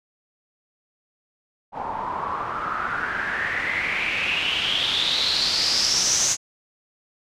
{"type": "noise with low-pass filter sweep", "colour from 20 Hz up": "white", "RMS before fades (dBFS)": -24, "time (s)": [1.72, 6.37], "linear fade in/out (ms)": 50, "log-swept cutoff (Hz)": [830, 6600], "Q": 6.9, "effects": []}